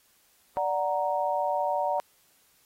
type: chord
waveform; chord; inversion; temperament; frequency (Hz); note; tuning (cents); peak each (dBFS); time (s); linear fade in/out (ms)
sine; D augmented; none; equal with one note detuned; 585.6 / 740 / 932.3; D5 / F#5 / A#5; -5 / 0 / 0; -29; 0.57-2; 0
effects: white hiss -64 dBFS RMS until 2.65 s + AAC 48 kbps